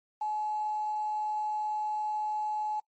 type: tone with quantisation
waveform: sine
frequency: 851 Hz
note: G#5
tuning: 42 cents sharp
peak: -29 dBFS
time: 0.21-2.8 s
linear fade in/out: 5 ms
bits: 9
effects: noise-tail reverb RT60 0.1 s tail -25 dB re dry + MP3 32 kbps